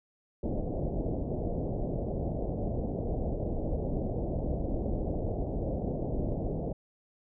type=low-pass noise; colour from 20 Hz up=pink; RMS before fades=-32 dBFS; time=0.43-6.73 s; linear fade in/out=5 ms; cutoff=690 Hz; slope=48 dB/octave; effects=none